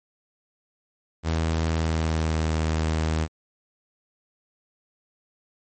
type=tone with pitch glide; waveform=sawtooth; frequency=80.9 to 79.24 Hz; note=E2 to D#2; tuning=-32 to +32 cents; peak=-18 dBFS; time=1.23-3.28 s; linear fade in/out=50 ms; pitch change=-36 cents; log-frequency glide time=1.74-2.48 s; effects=MP3 32 kbps